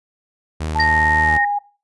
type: tone with vibrato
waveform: sawtooth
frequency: 77.78 Hz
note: D#2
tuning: in tune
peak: -18 dBFS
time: 0.6-1.38 s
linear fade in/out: 10 ms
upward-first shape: triangle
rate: 3.6 Hz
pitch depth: 19 cents each way
type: tone with pitch glide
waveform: sine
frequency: 877 to 818.3 Hz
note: A5 to G#5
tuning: -6 to -26 cents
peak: -17 dBFS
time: 0.75-1.59 s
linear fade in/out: 10 ms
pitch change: -120 cents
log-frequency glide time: 1.21-1.39 s
type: tone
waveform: sine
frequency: 1858 Hz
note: A#6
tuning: 6 cents flat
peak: -16 dBFS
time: 0.79-1.45 s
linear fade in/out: 5 ms
type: tone with exponential decay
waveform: sine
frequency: 4679 Hz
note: D8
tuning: 7 cents flat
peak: -16 dBFS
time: 0.8-0.88 s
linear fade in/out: 2 ms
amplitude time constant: 16 ms
effects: noise-tail reverb RT60 0.3 s tail -17 dB re dry + resampled to 24000 Hz